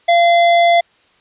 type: tone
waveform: square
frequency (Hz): 687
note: F5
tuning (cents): -29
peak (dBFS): -9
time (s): 0.08-0.81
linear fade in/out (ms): 10
effects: white hiss -54 dBFS RMS until 1.2 s + resampled to 8000 Hz